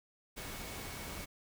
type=tone in noise; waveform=sine; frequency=2217 Hz; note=C#7; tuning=in tune; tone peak=-54 dBFS; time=0.36-1.26 s; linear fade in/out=20 ms; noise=pink; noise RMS=-44 dBFS; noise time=0.36-1.26 s; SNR=-13 dB; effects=none